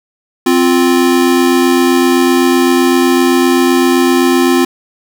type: tone pair together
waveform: square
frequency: 261.4 / 349.2 Hz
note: C4 / F4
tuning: -1 / 0 cents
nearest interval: perfect fourth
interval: 501 cents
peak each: -11 dBFS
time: 0.46-4.65 s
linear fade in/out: 5 ms
effects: none